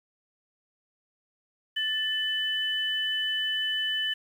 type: tone pair together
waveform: sine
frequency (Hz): 1760 / 3002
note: A6 / F#7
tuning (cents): 0 / +24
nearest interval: major sixth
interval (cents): 924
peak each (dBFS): -31 / -27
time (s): 1.76-4.14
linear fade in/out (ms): 10
effects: 9-bit